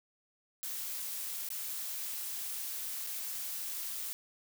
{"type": "noise with dropouts", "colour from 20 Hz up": "blue", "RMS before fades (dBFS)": -39, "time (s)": [0.63, 4.13], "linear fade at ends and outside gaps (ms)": 0, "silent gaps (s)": [[1.488, 1.503], [3.066, 3.071]], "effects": []}